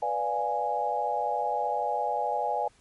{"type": "chord", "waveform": "sine", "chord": "B diminished seventh", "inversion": "none", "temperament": "equal", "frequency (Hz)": [493.9, 587.3, 698.5, 830.6], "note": ["B4", "D5", "F5", "Ab5"], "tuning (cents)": [0, 0, 0, 0], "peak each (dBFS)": [-34, -33, -32, -28], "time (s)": [0.02, 2.68], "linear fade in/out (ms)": 5, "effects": ["pink hiss -62 dBFS RMS until 2.8 s", "MP3 48 kbps"]}